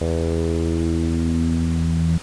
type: tone with low-pass filter sweep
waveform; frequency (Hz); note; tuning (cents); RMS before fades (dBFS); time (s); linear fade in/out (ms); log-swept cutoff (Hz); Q
sawtooth; 82.41; E2; 0; -20; 0.01-2.18; 5; 520 to 170; 4.2
effects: pink hiss -37 dBFS RMS until 2.22 s + resampled to 22050 Hz